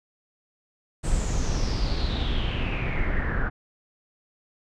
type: noise with low-pass filter sweep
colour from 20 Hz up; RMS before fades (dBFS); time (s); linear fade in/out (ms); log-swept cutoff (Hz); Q
brown; -25; 1.03-3.5; 20; 8400 to 1500; 6.7
effects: none